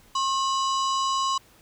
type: harmonic tone with a mistuned harmonic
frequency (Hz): 986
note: B5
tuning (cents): -3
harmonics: 1 / 3 / 4 / 5 / 6 / 7 / 8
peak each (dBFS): -23 / -33 / -35 / -37 / -39 / -40 / -41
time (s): 0.15-1.38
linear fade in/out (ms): 5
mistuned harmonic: 1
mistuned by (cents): +150
effects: pink hiss -56 dBFS RMS until 1.61 s